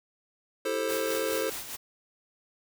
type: chord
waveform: square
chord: A minor seventh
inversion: second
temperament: just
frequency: 330 / 396 / 440 / 528 Hz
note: E4 / G4 / A4 / C5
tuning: +2 / +18 / 0 / +16 cents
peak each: -37 / -38 / -32 / -32 dBFS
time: 0.65-1.5 s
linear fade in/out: 5 ms
type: noise with tremolo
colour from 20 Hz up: white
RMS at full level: -36 dBFS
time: 0.88-1.77 s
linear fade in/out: 20 ms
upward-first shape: sine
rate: 4.8 Hz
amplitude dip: 55%
effects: none